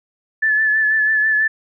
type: tone with vibrato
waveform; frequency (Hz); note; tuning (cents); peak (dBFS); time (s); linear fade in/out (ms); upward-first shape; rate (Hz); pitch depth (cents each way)
sine; 1738; A6; -22; -13; 0.42-1.48; 10; sine; 6.1; 29
effects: none